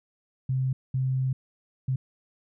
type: tone bursts at uneven times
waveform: sine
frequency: 130.81 Hz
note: C3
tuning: in tune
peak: -23 dBFS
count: 3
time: 0.49-0.73 / 0.94-1.33 / 1.88-1.96 s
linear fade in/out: 5 ms
effects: none